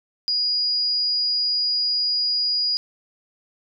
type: tone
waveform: sine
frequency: 4889 Hz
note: D#8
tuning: 31 cents flat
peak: -19 dBFS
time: 0.28-2.77 s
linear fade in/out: 0 ms
effects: none